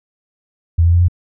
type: tone with pitch steps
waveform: sine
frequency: 83.5 / 85.16 / 86.85 / 88.57 Hz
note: E2 / F2 / F2 / F2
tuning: +23 / -43 / -9 / +25 cents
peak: -8 dBFS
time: 0.78-1.084 s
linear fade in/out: 10 ms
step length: 76 ms
effects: none